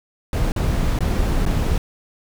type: noise with dropouts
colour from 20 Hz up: brown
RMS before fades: -19 dBFS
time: 0.33-1.78 s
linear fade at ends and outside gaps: 1 ms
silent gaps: 0.52-0.562 / 0.989-1.006 / 1.453-1.462 s
effects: none